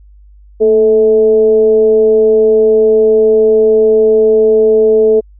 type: tone with frequency modulation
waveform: sine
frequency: 436.5 Hz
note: A4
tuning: 14 cents flat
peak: -5 dBFS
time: 0.6-5.21 s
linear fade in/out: 20 ms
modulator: 210 Hz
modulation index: 0.36
effects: added 50 Hz sine -37 dBFS peak until 5.39 s